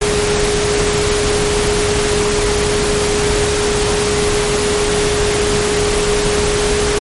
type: tone in noise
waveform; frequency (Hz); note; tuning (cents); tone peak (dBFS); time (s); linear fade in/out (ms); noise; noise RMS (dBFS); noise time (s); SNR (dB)
sine; 415.3; G#4; 0; -15; 0.01-6.99; 10; pink; -17; 0.01-6.99; -1
effects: MP3 48 kbps